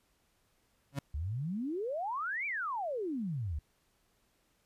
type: tone with exponential growth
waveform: 35% pulse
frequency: 139.6 Hz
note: C#3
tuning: 13 cents sharp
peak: -28 dBFS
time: 0.92-0.99 s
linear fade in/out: 5 ms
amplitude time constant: 15 ms
type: exponential two-way sweep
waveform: sine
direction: up then down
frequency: 67.3 to 2400 to 67.3 Hz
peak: -33 dBFS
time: 1.14-3.59 s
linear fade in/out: 5 ms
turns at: 2.46 s
effects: pink hiss -73 dBFS RMS until 4.65 s + resampled to 32000 Hz